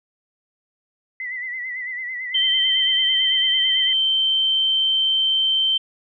sine tone with vibrato, 2001 Hz, B6, 22 cents sharp, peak -26 dBFS, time 1.2-3.93 s, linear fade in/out 2 ms, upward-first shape sine, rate 9 Hz, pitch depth 62 cents each way
sine tone, 3112 Hz, G7, 13 cents flat, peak -16 dBFS, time 2.34-5.78 s, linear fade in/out 10 ms
effects none

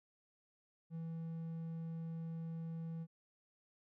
triangle tone, 164.1 Hz, E3, 8 cents flat, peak -39 dBFS, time 0.9-3.07 s, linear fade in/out 50 ms, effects none

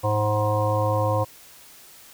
harmonic tone, 105.6 Hz, G#2, 29 cents sharp, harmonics 1 / 3 / 5 / 7 / 9 / 10, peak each -23 / -33 / -24 / -30 / -29 / -29 dBFS, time 0.03-1.25 s, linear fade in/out 20 ms, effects white hiss -48 dBFS RMS until 2.13 s

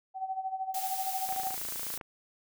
sine tone with tremolo, 762 Hz, G5, 49 cents flat, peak -29 dBFS, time 0.14-1.56 s, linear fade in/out 50 ms, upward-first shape sine, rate 13 Hz, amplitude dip 75%
blue noise, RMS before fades -37 dBFS, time 0.74-1.98 s, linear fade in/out 5 ms
click train, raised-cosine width 0.5 ms, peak -28 dBFS, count 21, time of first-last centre 1.29-2.012 s, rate 27.7 Hz
effects none

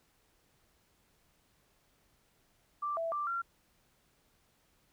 sine tone with pitch steps, 1175 / 662 / 1177 / 1374 Hz, D6 / E5 / D6 / F6, +1 / +7 / +3 / -29 cents, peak -32 dBFS, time 2.82-3.42 s, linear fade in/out 10 ms, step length 150 ms, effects pink hiss -71 dBFS RMS until 4.92 s

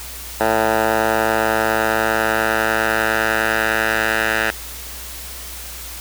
10% pulse tone with band-pass filter sweep, 110 Hz, A2, in tune, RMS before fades -18 dBFS, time 0.4-4.51 s, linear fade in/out 10 ms, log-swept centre 960 to 1800 Hz, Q 1.7, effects added 60 Hz sine -36 dBFS peak until 6 s + white hiss -33 dBFS RMS until 6 s

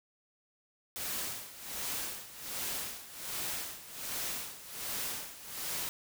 white noise with tremolo, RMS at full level -36 dBFS, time 0.96-5.89 s, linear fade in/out 0 ms, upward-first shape sine, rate 1.3 Hz, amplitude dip 80%, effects none

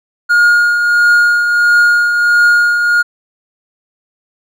triangle tone with tremolo, 1427 Hz, F6, 37 cents sharp, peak -3 dBFS, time 0.29-3.03 s, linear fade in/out 20 ms, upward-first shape triangle, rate 1.5 Hz, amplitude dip 50%, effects none

